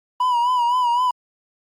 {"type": "tone with vibrato", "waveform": "triangle", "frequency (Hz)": 977, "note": "B5", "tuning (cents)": -19, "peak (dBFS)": -14, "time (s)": [0.2, 1.11], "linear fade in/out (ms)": 5, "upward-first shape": "sine", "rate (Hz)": 3.9, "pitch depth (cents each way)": 63, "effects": ["Opus 32 kbps"]}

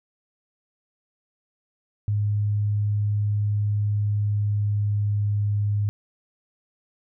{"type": "tone with pitch glide", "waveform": "sine", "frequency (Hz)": [103.83, 103.17], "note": ["G#2", "G#2"], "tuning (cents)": [0, -11], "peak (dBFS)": -20, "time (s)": [2.08, 5.89], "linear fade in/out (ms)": 0, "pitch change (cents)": -11, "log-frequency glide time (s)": [3.87, 5.29], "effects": []}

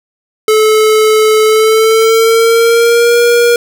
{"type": "tone with pitch glide", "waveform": "square", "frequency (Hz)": [433.2, 475.1], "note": ["A4", "A#4"], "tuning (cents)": [-27, 33], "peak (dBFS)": -6, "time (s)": [0.48, 3.56], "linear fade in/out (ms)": 2, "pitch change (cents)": 160, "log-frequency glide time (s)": [1.44, 3.19], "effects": []}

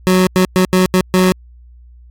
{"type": "tone bursts at uneven times", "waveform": "25% pulse", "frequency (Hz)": 184.7, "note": "F#3", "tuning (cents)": -3, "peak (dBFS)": -5, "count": 6, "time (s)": [[0.07, 0.27], [0.36, 0.45], [0.56, 0.65], [0.73, 0.86], [0.94, 1.01], [1.14, 1.32]], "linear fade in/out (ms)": 0, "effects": ["added 60 Hz sine -38 dBFS peak until 2.1 s", "AAC 48 kbps"]}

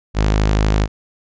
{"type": "tone", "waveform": "sawtooth", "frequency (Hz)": 52.3, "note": "G#1", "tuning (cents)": 13, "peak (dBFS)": -9, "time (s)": [0.14, 0.88], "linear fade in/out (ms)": 50, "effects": ["resampled to 16000 Hz"]}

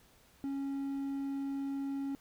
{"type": "tone", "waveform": "triangle", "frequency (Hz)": 275.8, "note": "C#4", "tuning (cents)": -9, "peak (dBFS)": -32, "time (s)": [0.44, 2.15], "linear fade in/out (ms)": 0, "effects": ["pink hiss -64 dBFS RMS until 2.2 s"]}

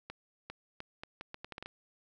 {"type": "accelerating click train", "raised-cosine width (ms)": 0.3, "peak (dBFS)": -26, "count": 11, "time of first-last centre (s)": [0.1, 1.66], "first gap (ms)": 400, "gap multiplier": 0.76, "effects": []}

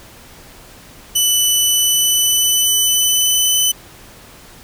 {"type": "tone with pitch glide", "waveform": "15% pulse", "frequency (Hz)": [2983, 3012], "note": ["F#7", "F#7"], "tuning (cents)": [13, 30], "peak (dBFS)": -5, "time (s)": [1.15, 3.72], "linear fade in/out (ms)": 10, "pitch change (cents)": 17, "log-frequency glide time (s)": [1.6, 3.58], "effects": ["pink hiss -41 dBFS RMS until 4.63 s"]}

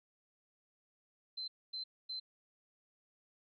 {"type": "tone bursts", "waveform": "sine", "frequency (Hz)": 4083, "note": "C8", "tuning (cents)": -43, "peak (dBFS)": -39, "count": 3, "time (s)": [1.37, 2.2], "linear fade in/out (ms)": 10, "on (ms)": 110, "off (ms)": 250, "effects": []}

